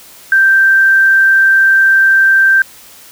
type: tone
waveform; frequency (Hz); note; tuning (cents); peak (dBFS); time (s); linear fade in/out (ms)
sine; 1568; G6; 0; -5; 0.32-2.62; 2
effects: white hiss -38 dBFS RMS until 3.11 s